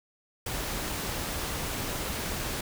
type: noise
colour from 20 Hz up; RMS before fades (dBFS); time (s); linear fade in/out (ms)
pink; -33; 0.46-2.61; 5
effects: none

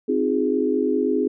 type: chord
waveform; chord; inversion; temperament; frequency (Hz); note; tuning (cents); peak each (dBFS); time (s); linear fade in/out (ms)
sine; F minor seventh; second; equal with one note detuned; 261.6 / 311.1 / 356.4 / 415.3; C4 / Eb4 / F4 / Ab4; 0 / 0 / +35 / 0; -23 / -25 / -26 / -22; 0.08-1.28; 10
effects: none

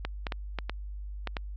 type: clicks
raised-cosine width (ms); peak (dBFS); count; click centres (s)
0.3; -16; 7; 0.05 / 0.268 / 0.322 / 0.587 / 0.696 / 1.273 / 1.368
effects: added 50 Hz sine -36 dBFS peak until 1.56 s + low-pass 5000 Hz 12 dB/octave

